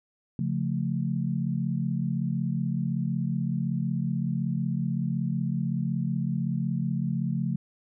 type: chord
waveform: sine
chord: Db augmented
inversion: none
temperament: equal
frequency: 138.59 / 174.61 / 220 Hz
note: Db3 / F3 / A3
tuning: 0 / 0 / 0 cents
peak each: -29 / -29 / -31 dBFS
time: 0.39-7.56 s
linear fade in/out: 2 ms
effects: none